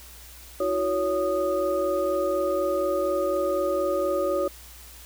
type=tone cluster; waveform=sine; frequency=324 / 368.1 / 561 / 1236 Hz; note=E4 / F#4 / C#5 / D#6; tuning=-30 / -9 / +21 / -12 cents; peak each=-32 / -28 / -24 / -32 dBFS; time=0.6-4.48 s; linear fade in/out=5 ms; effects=added 60 Hz sine -47 dBFS peak until 5.05 s + white hiss -47 dBFS RMS until 5.05 s